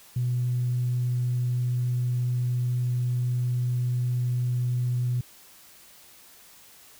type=tone; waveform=sine; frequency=123.47 Hz; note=B2; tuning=in tune; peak=-22 dBFS; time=0.16-5.21 s; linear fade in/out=5 ms; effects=tanh soft clip ceiling -18 dBFS + white hiss -52 dBFS RMS until 6.99 s